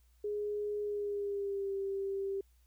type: tone with pitch glide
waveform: sine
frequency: 415.3 to 392 Hz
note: G#4 to G4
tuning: 0 to 0 cents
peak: -33 dBFS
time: 0.24-2.41 s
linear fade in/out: 5 ms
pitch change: -100 cents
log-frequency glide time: 0.82-1.74 s
effects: added 60 Hz sine -63 dBFS peak until 2.66 s + white hiss -75 dBFS RMS until 2.66 s